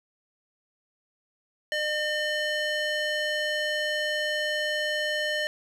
square tone with band-pass filter, 605 Hz, D#5, 49 cents flat, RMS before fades -28 dBFS, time 1.72-5.47 s, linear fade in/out 0 ms, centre 2400 Hz, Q 1.1, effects none

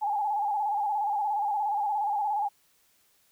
sine tone with vibrato, 830 Hz, G#5, 1 cent flat, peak -25 dBFS, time 0.01-2.49 s, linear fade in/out 20 ms, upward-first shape square, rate 17 Hz, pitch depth 54 cents each way, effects white hiss -66 dBFS RMS until 3.31 s

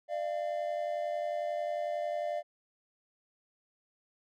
triangle tone pair together, 597.9 / 689 Hz, D5 / F5, +31 / -24 cents, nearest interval major second, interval 245 cents, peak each -32 / -33 dBFS, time 0.08-2.43 s, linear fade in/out 50 ms, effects none

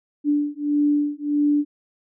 sine beating tone pair, 291.9 / 293.5 Hz, D4 / D4, -10 / -1 cents, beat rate 1.6 Hz, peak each -21 / -21 dBFS, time 0.24-1.65 s, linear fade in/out 50 ms, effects none

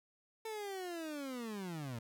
30% pulse linear sweep, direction down, 449.4 to 110 Hz, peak -38 dBFS, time 0.45-1.99 s, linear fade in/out 5 ms, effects none

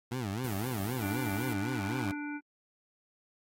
20% pulse tone with vibrato, 112.2 Hz, A2, 34 cents sharp, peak -28 dBFS, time 0.11-2.12 s, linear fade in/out 10 ms, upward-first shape sine, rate 3.9 Hz, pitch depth 270 cents each way
violet noise, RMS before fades -44 dBFS, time 0.44-1.53 s, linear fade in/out 0 ms
harmonic tone, 293.7 Hz, D4, in tune, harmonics 1 / 3 / 5 / 7 / 8, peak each -36 / -46 / -43 / -54 / -47 dBFS, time 0.99-2.41 s, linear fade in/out 50 ms
effects AAC 48 kbps

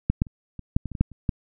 clicks, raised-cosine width 5 ms, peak -7 / -7 / -29 / -23 / -6 / -18 / -22 / -20 / -6 / -30 / -10 dBFS, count 11, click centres 0.1 / 0.219 / 0.268 / 0.593 / 0.765 / 0.857 / 0.917 / 0.952 / 1.01 / 1.117 / 1.292 s, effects none

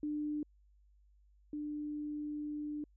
sine tone pair in turn, 298.6 / 297.5 Hz, D4 / D4, +29 / +22 cents, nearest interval unison, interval 7 cents, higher first, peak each -34 / -37 dBFS, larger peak first, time 0.03-0.43 / 1.53-2.84 s, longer second, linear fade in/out 2 ms, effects added 50 Hz sine -63 dBFS peak until 2.96 s

